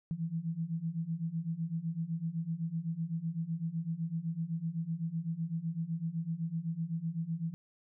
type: beating tone pair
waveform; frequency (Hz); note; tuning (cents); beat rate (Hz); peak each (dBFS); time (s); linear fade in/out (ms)
sine; 160.4 / 168.3; E3 / E3; -47 / +36; 7.9; -37 / -35; 0.11-7.54; 0
effects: none